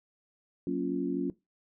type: chord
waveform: sine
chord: Gb major seventh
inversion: none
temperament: equal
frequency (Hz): 185 / 233.1 / 277.2 / 349.2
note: Gb3 / Bb3 / Db4 / F4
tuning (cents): 0 / 0 / 0 / 0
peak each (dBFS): -35 / -37 / -31 / -34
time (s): 0.67-1.3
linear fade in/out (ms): 2
effects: noise-tail reverb RT60 0.2 s tail -19 dB re dry